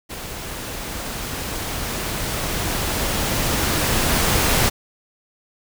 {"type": "noise with level ramp", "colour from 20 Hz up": "pink", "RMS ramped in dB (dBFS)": [-32, -17], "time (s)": [0.09, 4.7], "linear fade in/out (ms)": 20, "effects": []}